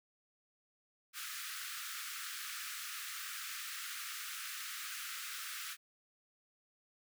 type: high-pass noise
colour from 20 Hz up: pink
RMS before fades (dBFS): -44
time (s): 1.13-5.77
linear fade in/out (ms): 50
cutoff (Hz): 1200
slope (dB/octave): 96
effects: none